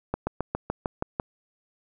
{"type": "slowing click train", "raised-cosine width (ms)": 1, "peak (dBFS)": -12, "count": 8, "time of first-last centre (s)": [0.14, 1.198], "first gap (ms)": 130, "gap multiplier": 1.05, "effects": []}